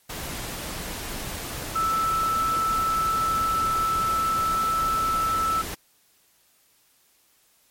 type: tone in noise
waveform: sine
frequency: 1318.5 Hz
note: E6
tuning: in tune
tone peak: -21 dBFS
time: 1.75-5.62 s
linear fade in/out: 10 ms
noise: pink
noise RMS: -33 dBFS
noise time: 0.09-5.75 s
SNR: +9 dB
effects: white hiss -62 dBFS RMS until 7.7 s + MP3 64 kbps